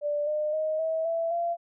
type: tone with pitch steps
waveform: sine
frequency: 587.3 / 605.6 / 624.4 / 643.8 / 663.8 / 684.4 Hz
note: D5 / D#5 / D#5 / E5 / E5 / F5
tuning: 0 / -47 / +6 / -41 / +12 / -35 cents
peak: -25 dBFS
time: 0.01-1.57 s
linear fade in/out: 50 ms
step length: 260 ms
effects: none